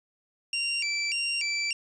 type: tone with vibrato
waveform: 25% pulse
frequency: 2542 Hz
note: D#7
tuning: 36 cents sharp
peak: -23 dBFS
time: 0.53-1.73 s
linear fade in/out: 2 ms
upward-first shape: square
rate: 1.7 Hz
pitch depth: 150 cents each way
effects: resampled to 22050 Hz + 9-bit